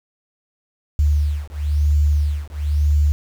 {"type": "beating tone pair", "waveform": "sine", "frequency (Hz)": [73.42, 74.42], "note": ["D2", "D2"], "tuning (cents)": [0, 24], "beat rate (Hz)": 1, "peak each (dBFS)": -18, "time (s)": [0.99, 3.12], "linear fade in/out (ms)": 0, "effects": ["7-bit"]}